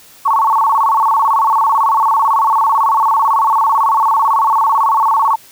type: tone with vibrato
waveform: sine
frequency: 998 Hz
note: B5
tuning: 18 cents sharp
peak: -9 dBFS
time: 0.25-5.36 s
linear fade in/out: 10 ms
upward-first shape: square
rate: 18 Hz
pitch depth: 190 cents each way
effects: white hiss -42 dBFS RMS until 5.51 s